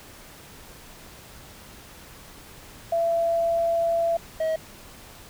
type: tone pair in turn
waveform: sine / triangle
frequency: 672 / 638 Hz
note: E5 / D#5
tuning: +33 / +43 cents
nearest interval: minor second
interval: 90 cents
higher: first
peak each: -20 dBFS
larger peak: neither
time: 2.92-4.17 / 4.4-4.56 s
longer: first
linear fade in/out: 5 ms
effects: pink hiss -46 dBFS RMS until 5.29 s